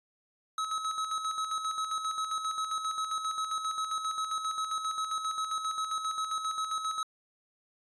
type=tone with tremolo; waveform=square; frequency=1285 Hz; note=E6; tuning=45 cents flat; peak=-30 dBFS; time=0.58-7.03 s; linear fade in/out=2 ms; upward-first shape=square; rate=7.5 Hz; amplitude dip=50%; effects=resampled to 24000 Hz